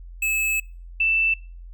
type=tone pair in turn; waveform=square / sine; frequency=2600 / 2656 Hz; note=E7 / E7; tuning=-24 / +12 cents; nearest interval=unison; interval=36 cents; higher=second; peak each=-21 / -17 dBFS; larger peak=second; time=0.22-0.6 / 1-1.34 s; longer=first; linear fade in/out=5 ms; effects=noise-tail reverb RT60 0.4 s tail -25 dB re dry + added 43 Hz sine -37 dBFS peak until 1.73 s